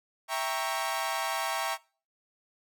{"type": "chord", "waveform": "sawtooth", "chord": "E diminished seventh", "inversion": "none", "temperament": "equal with one note detuned", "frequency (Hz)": [659.3, 789, 932.3, 1108.7], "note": ["E5", "G5", "Bb5", "Db6"], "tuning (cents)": [0, 11, 0, 0], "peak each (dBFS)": -31, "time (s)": [0.28, 1.78], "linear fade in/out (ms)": 50, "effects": ["noise-tail reverb RT60 0.4 s tail -23 dB re dry"]}